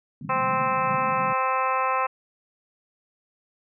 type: band-pass noise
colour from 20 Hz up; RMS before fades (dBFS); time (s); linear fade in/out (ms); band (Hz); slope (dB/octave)
white; -35; 0.21-1.33; 2; 120 to 230; 48
type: harmonic tone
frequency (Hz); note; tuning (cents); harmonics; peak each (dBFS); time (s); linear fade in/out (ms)
261.2; C4; -3; 2 / 3 / 4 / 5 / 6 / 7 / 8 / 9 / 10; -30 / -29 / -24 / -28 / -40 / -37 / -39 / -40 / -34; 0.29-2.07; 10
effects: none